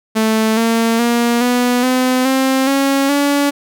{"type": "tone with pitch steps", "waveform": "sawtooth", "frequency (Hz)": [220, 228.3, 236.9, 245.8, 255.1, 264.7, 274.6, 285], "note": ["A3", "A#3", "A#3", "B3", "C4", "C4", "C#4", "C#4"], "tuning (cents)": [0, -36, 28, -8, -44, 20, -16, 48], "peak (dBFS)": -8, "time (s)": [0.15, 3.51], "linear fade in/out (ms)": 20, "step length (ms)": 420, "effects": []}